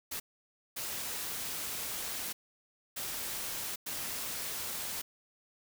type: noise bursts at uneven times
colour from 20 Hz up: white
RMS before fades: -38 dBFS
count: 4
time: 0.11-0.2 / 0.76-2.33 / 2.96-3.76 / 3.86-5.02 s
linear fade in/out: 10 ms
effects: none